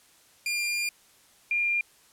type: tone pair in turn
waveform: sawtooth / sine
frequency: 2401 / 2401 Hz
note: D7 / D7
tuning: +38 / +38 cents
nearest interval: unison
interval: 0 cents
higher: neither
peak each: -23 / -23 dBFS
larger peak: neither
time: 0.46-0.89 / 1.51-1.81 s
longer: first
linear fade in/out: 2 ms
effects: white hiss -59 dBFS RMS until 2.12 s + low-pass 12000 Hz 12 dB/octave